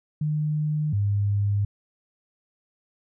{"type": "tone pair in turn", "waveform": "sine", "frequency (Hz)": [151.7, 101.57], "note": ["D#3", "G#2"], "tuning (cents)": [-44, -38], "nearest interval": "perfect fifth", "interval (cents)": 694, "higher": "first", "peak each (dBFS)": [-22, -20], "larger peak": "second", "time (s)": [[0.21, 0.93], [0.93, 1.65]], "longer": "neither", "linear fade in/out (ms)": 5, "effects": []}